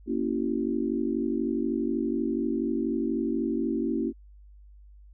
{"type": "chord", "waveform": "sine", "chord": "A# diminished seventh", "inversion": "none", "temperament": "equal with one note detuned", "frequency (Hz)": [233.1, 277.2, 329.6, 381.9], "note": ["A#3", "C#4", "E4", "G4"], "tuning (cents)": [0, 0, 0, -45], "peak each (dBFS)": [-30, -30, -30, -33], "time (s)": [0.06, 4.13], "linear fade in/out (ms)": 50, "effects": ["added 50 Hz sine -48 dBFS peak until 5.13 s"]}